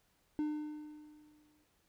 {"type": "tone with exponential decay", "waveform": "triangle", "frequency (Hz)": 301.8, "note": "D4", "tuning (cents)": 47, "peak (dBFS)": -29, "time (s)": [0.39, 1.64], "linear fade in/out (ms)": 0, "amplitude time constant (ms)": 270, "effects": ["pink hiss -74 dBFS RMS until 1.88 s"]}